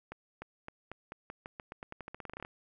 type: accelerating click train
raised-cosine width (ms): 0.5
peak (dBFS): -27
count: 22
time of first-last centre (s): 0.12-2.449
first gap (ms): 300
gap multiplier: 0.88
effects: none